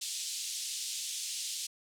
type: band-pass noise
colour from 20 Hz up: white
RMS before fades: -38 dBFS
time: 0.01-1.67 s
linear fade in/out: 10 ms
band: 3100 to 8800 Hz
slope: 24 dB/octave
effects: none